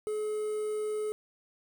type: tone with quantisation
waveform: triangle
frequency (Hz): 426.1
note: G#4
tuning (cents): +44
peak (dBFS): -28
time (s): 0.07-1.12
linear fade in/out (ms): 0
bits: 8
effects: none